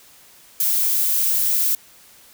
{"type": "noise", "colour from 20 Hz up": "violet", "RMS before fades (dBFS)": -19, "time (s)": [0.6, 1.75], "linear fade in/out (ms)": 2, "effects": ["white hiss -49 dBFS RMS until 2.33 s"]}